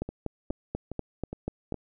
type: two click trains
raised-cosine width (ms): 2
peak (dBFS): -17 / -22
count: 8 / 5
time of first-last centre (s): 0.02-1.723 / 0.09-1.743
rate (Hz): 4.11 / 2.42
effects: none